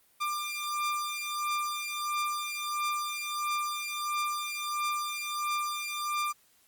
sawtooth beating tone pair, 1192 / 1193.5 Hz, D6 / D6, +25 / +28 cents, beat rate 1.5 Hz, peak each -30 dBFS, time 0.2-6.33 s, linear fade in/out 20 ms, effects white hiss -65 dBFS RMS until 6.67 s + Opus 32 kbps

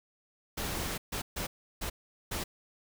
pink noise bursts at uneven times, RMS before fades -35 dBFS, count 5, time 0.57-0.98 / 1.12-1.22 / 1.36-1.47 / 1.81-1.9 / 2.31-2.44 s, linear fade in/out 10 ms, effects none

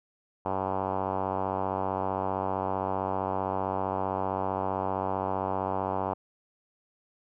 5% pulse tone with low-pass filter, 95.4 Hz, G2, 47 cents flat, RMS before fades -30 dBFS, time 0.45-6.14 s, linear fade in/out 10 ms, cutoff 900 Hz, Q 2.4, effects none

